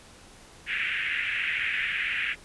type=band-pass noise; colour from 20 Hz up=white; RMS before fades=-29 dBFS; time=0.66-2.36 s; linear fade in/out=50 ms; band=1600 to 2700 Hz; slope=48 dB/octave; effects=pink hiss -51 dBFS RMS until 2.44 s + resampled to 24000 Hz